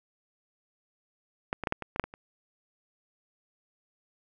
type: clicks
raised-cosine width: 0.5 ms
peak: -14 / -18 / -13 / -12 / -21 / -21 / -9 / -19 / -29 dBFS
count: 9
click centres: 1.529 / 1.637 / 1.672 / 1.724 / 1.823 / 1.961 / 1.997 / 2.04 / 2.139 s
effects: none